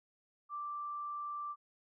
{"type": "tone", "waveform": "sine", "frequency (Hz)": 1174.7, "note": "D6", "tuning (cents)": 0, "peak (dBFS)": -38, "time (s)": [0.49, 1.56], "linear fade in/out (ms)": 50, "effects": []}